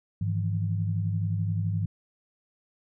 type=tone cluster; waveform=sine; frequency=102.2 / 157.8 / 169.4 Hz; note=G#2 / D#3 / E3; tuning=-27 / +25 / +48 cents; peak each=-26 / -33 / -33 dBFS; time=0.21-1.86 s; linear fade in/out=5 ms; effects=none